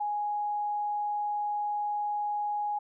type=tone; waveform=sine; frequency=830.6 Hz; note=G#5; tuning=in tune; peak=-28 dBFS; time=0-2.79 s; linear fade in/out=10 ms; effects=none

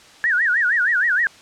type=tone with vibrato; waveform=sine; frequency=1661.2 Hz; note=G#6; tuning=in tune; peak=-15 dBFS; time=0.24-1.27 s; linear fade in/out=0 ms; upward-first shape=sine; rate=6.4 Hz; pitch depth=260 cents each way; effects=white hiss -46 dBFS RMS until 1.41 s + low-pass 6000 Hz 12 dB/octave

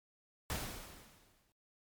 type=noise with exponential decay; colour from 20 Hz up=pink; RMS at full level=-37 dBFS; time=0.5-1.52 s; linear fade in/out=0 ms; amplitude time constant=220 ms; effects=MP3 96 kbps

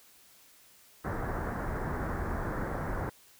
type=low-pass noise; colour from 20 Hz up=pink; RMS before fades=-34 dBFS; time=1.04-3.1 s; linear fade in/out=10 ms; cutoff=1800 Hz; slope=48 dB/octave; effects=white hiss -59 dBFS RMS until 3.39 s

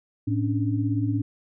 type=tone cluster; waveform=sine; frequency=109.4 / 273.5 / 290.4 Hz; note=A2 / C#4 / D4; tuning=-9 / -23 / -19 cents; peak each=-24 / -29 / -27 dBFS; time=0.27-1.22 s; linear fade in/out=10 ms; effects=none

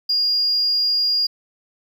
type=tone; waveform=triangle; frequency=4837 Hz; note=D#8; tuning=50 cents flat; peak=-13 dBFS; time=0.09-1.27 s; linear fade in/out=10 ms; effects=tanh soft clip ceiling -14 dBFS

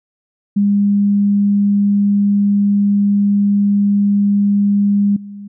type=tone with level steps; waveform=sine; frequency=202.4 Hz; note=G#3; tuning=44 cents flat; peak=-10 / -28 dBFS; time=0.56-5.48 s; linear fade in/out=10 ms; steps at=5.16 s; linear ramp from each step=5 ms; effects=none

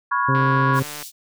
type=chord; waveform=sine; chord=C# dominant seventh; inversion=third; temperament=equal with one note detuned; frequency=987.8 / 1108.7 / 1421.3 / 1661.2 Hz; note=B5 / C#6 / E#6 / G#6; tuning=0 / 0 / +30 / 0 cents; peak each=-23 / -21 / -26 / -26 dBFS; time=0.11-0.8 s; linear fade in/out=10 ms
type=harmonic tone; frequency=133.2 Hz; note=C3; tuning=31 cents sharp; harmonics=1 / 2 / 3 / 4; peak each=-19 / -25 / -29 / -31 dBFS; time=0.28-0.83 s; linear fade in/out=10 ms
type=click train; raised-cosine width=0.3 ms; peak=-19 dBFS; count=101; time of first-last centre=0.35-1.026 s; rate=148 Hz
type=high-pass noise; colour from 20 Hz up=pink; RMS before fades=-36 dBFS; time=0.73-1.12 s; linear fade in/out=50 ms; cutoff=3900 Hz; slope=24 dB/octave
effects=none

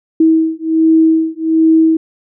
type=beating tone pair; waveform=sine; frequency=321 / 322.3 Hz; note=E4 / E4; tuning=-46 / -39 cents; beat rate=1.3 Hz; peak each=-11 dBFS; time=0.2-1.97 s; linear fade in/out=5 ms; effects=none

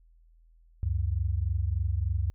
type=tone pair together; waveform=sine; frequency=69.8 / 93.17 Hz; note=C#2 / F#2; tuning=+13 / +13 cents; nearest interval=perfect fourth; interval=500 cents; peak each=-28 dBFS; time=0.83-2.3 s; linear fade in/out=0 ms; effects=added 41 Hz sine -56 dBFS peak until 2.34 s

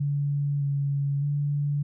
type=tone with pitch steps; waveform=sine; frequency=143.1 / 140.8 / 144.5 Hz; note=D3 / C#3 / D3; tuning=-45 / +27 / -28 cents; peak=-23 dBFS; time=0-1.83 s; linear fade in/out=10 ms; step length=610 ms; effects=none

